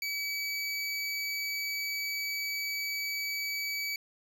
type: tone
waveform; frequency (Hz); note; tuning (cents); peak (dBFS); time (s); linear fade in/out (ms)
25% pulse; 2284; D7; -49; -28; 0.02-3.96; 2
effects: none